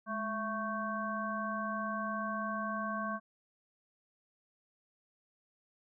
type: harmonic tone with a mistuned harmonic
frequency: 221.4 Hz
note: A3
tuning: 11 cents sharp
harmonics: 1 / 3 / 5 / 7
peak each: -39 / -41 / -37 / -41 dBFS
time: 0.06-3.2 s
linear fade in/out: 50 ms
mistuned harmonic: 1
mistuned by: -83 cents
effects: none